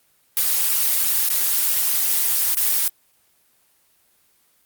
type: noise with dropouts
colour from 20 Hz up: blue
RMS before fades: -19 dBFS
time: 0.37-2.88 s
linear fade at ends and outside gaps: 1 ms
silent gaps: 1.288-1.301 / 2.548-2.569 s
effects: white hiss -61 dBFS RMS until 4.65 s + Opus 24 kbps